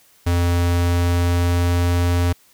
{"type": "tone with pitch glide", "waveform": "square", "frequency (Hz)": [86.9, 87.55], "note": ["F2", "F2"], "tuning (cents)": [-8, 5], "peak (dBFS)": -16, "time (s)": [0.26, 2.33], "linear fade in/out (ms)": 10, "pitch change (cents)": 13, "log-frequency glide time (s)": [0.46, 2.21], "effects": ["white hiss -54 dBFS RMS until 2.53 s"]}